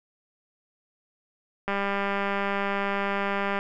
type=click train; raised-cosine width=0.5 ms; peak=-13 dBFS; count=381; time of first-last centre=1.68-3.59 s; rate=199 Hz; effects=none